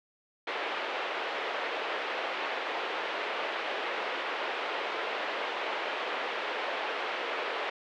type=band-pass noise; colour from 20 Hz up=pink; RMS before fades=-34 dBFS; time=0.47-7.7 s; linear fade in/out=5 ms; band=430 to 3200 Hz; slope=24 dB/octave; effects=none